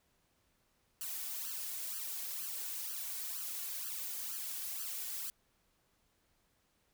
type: noise with flanger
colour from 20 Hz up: blue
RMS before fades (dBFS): -41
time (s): 1.01-5.3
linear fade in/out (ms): 0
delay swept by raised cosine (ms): 0.66 to 2.76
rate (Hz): 2.1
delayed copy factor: +0.9
effects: pink hiss -75 dBFS RMS until 6.93 s